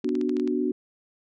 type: chord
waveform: sine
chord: B minor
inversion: none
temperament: equal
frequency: 246.9 / 293.7 / 370 Hz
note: B3 / D4 / F#4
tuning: 0 / 0 / 0 cents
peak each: -27 dBFS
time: 0.04-0.72 s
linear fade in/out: 5 ms
type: clicks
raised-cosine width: 0.2 ms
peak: -24 dBFS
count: 8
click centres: 0.045 / 0.091 / 0.153 / 0.213 / 0.294 / 0.368 / 0.398 / 0.476 s
effects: none